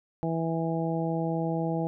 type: harmonic tone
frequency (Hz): 164.2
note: E3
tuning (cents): -6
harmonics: 1 / 2 / 3 / 4 / 5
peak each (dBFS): -29 / -32 / -34 / -35 / -36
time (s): 0.23-1.87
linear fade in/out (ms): 0
effects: none